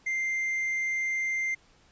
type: tone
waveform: triangle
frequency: 2093 Hz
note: C7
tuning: in tune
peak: -25 dBFS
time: 0.06-1.55 s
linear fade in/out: 10 ms
effects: pink hiss -61 dBFS RMS until 1.91 s + resampled to 16000 Hz